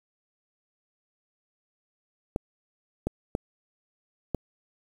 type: clicks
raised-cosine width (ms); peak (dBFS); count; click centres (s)
2; -13; 4; 2.361 / 3.07 / 3.351 / 4.347
effects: 7-bit